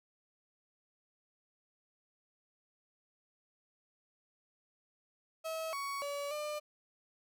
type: tone with pitch steps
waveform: 35% pulse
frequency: 644 / 1118 / 570 / 599 Hz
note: E5 / C#6 / C#5 / D5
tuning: -41 / +14 / +48 / +34 cents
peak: -35 dBFS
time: 5.44-6.6 s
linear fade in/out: 20 ms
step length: 290 ms
effects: none